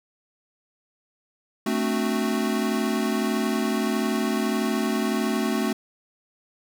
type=chord; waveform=square; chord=D dominant seventh; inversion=second; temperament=equal; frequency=220 / 261.6 / 293.7 / 370 Hz; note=A3 / C4 / D4 / F#4; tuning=0 / 0 / 0 / 0 cents; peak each=-26 / -29 / -32 / -30 dBFS; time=1.66-5.73 s; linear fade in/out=5 ms; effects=none